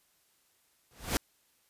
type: noise with exponential growth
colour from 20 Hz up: pink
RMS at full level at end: -25 dBFS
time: 0.91-1.17 s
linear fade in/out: 0 ms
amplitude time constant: 55 ms
effects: white hiss -70 dBFS RMS until 1.69 s + resampled to 32000 Hz